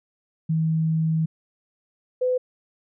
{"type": "tone pair in turn", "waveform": "sine", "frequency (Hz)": [160.2, 504.9], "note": ["E3", "B4"], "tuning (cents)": [-49, 38], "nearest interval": "octave + minor sixth", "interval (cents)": 1987, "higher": "second", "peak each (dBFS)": -19, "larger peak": "neither", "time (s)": [[0.49, 1.26], [2.21, 2.38]], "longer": "first", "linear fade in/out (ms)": 10, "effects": []}